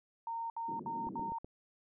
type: tone bursts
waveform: sine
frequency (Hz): 919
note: A#5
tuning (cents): -25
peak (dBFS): -36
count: 4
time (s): 0.27-1.385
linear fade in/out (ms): 2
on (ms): 230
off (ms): 65
type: band-pass noise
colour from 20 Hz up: pink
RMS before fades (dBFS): -46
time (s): 0.68-1.3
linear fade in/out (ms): 2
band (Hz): 190 to 320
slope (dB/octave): 24
type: click train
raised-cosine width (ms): 2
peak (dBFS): -33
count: 4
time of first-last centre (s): 1.07-1.445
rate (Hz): 7.99
effects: none